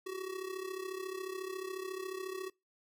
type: tone with amplitude modulation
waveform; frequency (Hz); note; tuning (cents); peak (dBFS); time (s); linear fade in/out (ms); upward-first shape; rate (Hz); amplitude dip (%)
square; 376.7; F#4; +31; -36; 0.06-2.5; 10; sine; 34.1; 70
effects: noise-tail reverb RT60 0.2 s tail -22 dB re dry